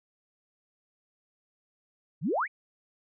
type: exponential sweep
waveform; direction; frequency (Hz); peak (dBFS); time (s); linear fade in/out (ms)
sine; up; 122.9 to 2441; -25; 2.21-2.48; 50
effects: none